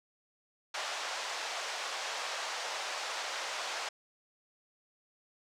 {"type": "band-pass noise", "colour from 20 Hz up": "pink", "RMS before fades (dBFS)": -38, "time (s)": [0.74, 3.89], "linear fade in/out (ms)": 5, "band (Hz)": [600, 6800], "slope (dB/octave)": 24, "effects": []}